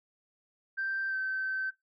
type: tone with pitch glide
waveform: sine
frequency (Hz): 1568 to 1542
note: G6 to G6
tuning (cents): 0 to -29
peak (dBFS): -29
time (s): 0.77-1.71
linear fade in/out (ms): 20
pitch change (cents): -29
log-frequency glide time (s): 1.09-1.15
effects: noise-tail reverb RT60 0.2 s tail -21 dB re dry + tanh soft clip ceiling -25 dBFS